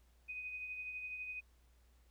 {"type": "tone with tremolo", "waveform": "sine", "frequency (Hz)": 2498, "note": "D#7", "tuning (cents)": 6, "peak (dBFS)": -40, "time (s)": [0.28, 1.41], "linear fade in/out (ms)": 20, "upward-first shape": "triangle", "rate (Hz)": 12, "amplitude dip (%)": 45, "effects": ["added 60 Hz sine -65 dBFS peak until 2.1 s", "pink hiss -75 dBFS RMS until 2.1 s"]}